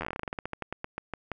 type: slowing click train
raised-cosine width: 0.5 ms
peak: -18 dBFS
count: 22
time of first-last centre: 0.01-1.317 s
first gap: 11 ms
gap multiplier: 1.15
effects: none